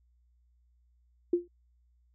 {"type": "tone with exponential decay", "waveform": "sine", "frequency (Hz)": 349.2, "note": "F4", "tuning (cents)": 0, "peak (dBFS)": -19, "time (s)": [1.33, 1.48], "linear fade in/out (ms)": 5, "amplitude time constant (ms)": 31, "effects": ["added 60 Hz sine -64 dBFS peak until 2.14 s"]}